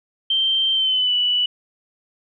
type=tone with pitch glide; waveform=sine; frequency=3136 to 2960 Hz; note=G7 to F#7; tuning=0 to 0 cents; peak=-16 dBFS; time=0.3-1.46 s; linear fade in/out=5 ms; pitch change=-100 cents; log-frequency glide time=0.73-1.14 s; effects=none